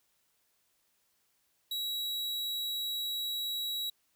45% pulse tone, 3879 Hz, B7, 32 cents flat, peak -33 dBFS, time 1.71-3.9 s, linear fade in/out 5 ms, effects white hiss -74 dBFS RMS until 4.15 s

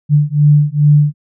sine beating tone pair, 146.5 / 148.9 Hz, D3 / D3, -4 / +24 cents, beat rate 2.4 Hz, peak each -10 dBFS, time 0.09-1.14 s, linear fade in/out 50 ms, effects none

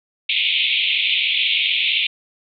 white band-pass noise, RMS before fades -19 dBFS, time 0.29-2.07 s, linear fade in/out 5 ms, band 2200 to 3700 Hz, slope 96 dB/octave, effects none

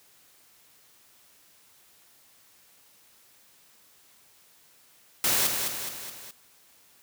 white noise with echo, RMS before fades -24 dBFS, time 5.24-5.47 s, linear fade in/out 2 ms, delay 210 ms, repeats 4, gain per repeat -5 dB, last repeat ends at 6.31 s, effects white hiss -59 dBFS RMS until 7.02 s + high-pass 60 Hz 12 dB/octave

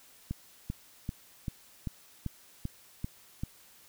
click train, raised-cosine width 5 ms, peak -21 dBFS, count 9, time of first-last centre 0.31-3.435 s, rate 2.56 Hz, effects white hiss -58 dBFS RMS until 3.88 s

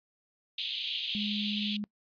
white band-pass noise, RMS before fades -35 dBFS, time 0.58-1.77 s, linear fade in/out 5 ms, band 2800 to 3800 Hz, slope 48 dB/octave
sine tone, 207.7 Hz, G#3, in tune, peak -32 dBFS, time 1.15-1.84 s, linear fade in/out 0 ms
effects noise-tail reverb RT60 0.1 s tail -24 dB re dry + resampled to 11025 Hz

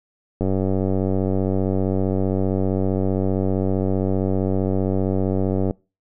click train, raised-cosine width 2 ms, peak -9 dBFS, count 506, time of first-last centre 0.41-5.709 s, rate 95.3 Hz, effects noise-tail reverb RT60 0.3 s tail -25 dB re dry

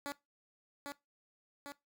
10% pulse tone with echo, 284.7 Hz, C#4, 46 cents sharp, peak -30 dBFS, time 0.06-0.12 s, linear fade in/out 0 ms, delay 800 ms, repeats 2, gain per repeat -3 dB, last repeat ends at 1.72 s, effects noise-tail reverb RT60 0.2 s tail -20 dB re dry

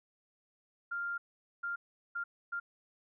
sine tone bursts at uneven times, 1396.9 Hz, F6, in tune, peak -34 dBFS, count 4, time 0.91-1.18 / 1.63-1.76 / 2.15-2.24 / 2.52-2.6 s, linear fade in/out 10 ms, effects none

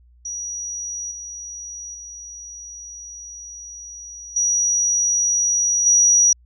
sine tone with level steps, 5800 Hz, F#8, 35 cents flat, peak -26 / -31 / -34 / -16 / -11 dBFS, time 0.25-6.33 s, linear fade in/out 5 ms, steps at 1.11 / 1.94 / 4.36 / 5.86 s, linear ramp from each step 5 ms, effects added 60 Hz sine -49 dBFS peak until 6.45 s

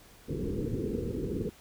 white low-pass noise, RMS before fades -33 dBFS, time 0.28-1.5 s, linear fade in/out 10 ms, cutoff 480 Hz, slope 96 dB/octave, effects pink hiss -56 dBFS RMS until 1.6 s

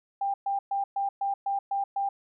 sine tone bursts, 794 Hz, G5, 22 cents sharp, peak -25 dBFS, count 8, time 0.21-2.09 s, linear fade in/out 5 ms, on 130 ms, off 120 ms, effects none

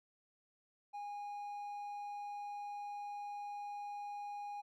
triangle tone, 820 Hz, G#5, 22 cents flat, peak -40 dBFS, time 0.93-4.62 s, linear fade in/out 20 ms, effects none

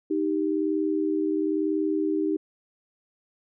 sine tone pair together, 311.6 / 392.6 Hz, D#4 / G4, +3 / +3 cents, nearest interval major third, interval 400 cents, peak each -24 / -27 dBFS, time 0.1-2.37 s, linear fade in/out 10 ms, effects none

